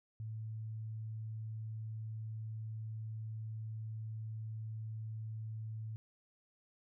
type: tone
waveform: sine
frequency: 110 Hz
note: A2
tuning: in tune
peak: -40 dBFS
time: 0.2-5.96 s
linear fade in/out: 0 ms
effects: none